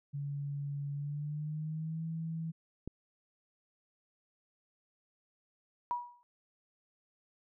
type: tone with pitch glide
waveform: sine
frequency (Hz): 142.4 to 162.63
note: C#3 to E3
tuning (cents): +47 to -23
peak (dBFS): -35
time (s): 0.13-2.52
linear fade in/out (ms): 20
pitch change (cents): +230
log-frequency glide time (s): 0.93-2.04
type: click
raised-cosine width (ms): 3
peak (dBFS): -27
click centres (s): 2.876
type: tone with exponential decay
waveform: sine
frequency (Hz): 967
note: B5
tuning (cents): -37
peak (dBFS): -28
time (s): 5.91-6.23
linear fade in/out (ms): 0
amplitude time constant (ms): 69
effects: none